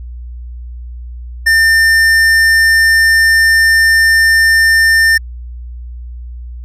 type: tone with tanh clipping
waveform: triangle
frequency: 1800 Hz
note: A6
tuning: 39 cents sharp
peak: -8 dBFS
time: 1.46-5.18 s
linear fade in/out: 10 ms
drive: 18 dB
effects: added 60 Hz sine -24 dBFS peak until 6.64 s